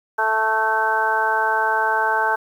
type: harmonic tone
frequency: 220 Hz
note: A3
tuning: in tune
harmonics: 2 / 3 / 4 / 5 / 6 / 7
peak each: -28 / -28 / -20 / -27 / -30 / -21 dBFS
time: 0.18-2.36 s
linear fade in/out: 10 ms
effects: 8-bit